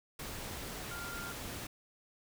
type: tone in noise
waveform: sine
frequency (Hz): 1396.9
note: F6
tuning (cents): 0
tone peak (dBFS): -43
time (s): 0.91-1.32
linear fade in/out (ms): 5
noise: pink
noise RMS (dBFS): -43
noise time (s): 0.19-1.67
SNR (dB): -3
effects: none